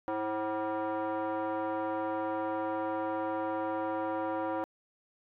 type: tone with frequency modulation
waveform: sine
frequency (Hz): 103.83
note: G#2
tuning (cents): 0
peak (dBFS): -29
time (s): 0.08-4.64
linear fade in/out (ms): 0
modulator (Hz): 430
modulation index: 2.3
effects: tanh soft clip ceiling -27 dBFS